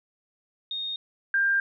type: tone pair in turn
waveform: sine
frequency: 3700 / 1593.9 Hz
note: A#7 / G6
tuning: -14 / +28 cents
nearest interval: octave + minor third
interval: 1458 cents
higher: first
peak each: -29 / -20 dBFS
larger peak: second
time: 0.71-0.96 / 1.34-1.6 s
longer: second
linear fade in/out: 2 ms
effects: none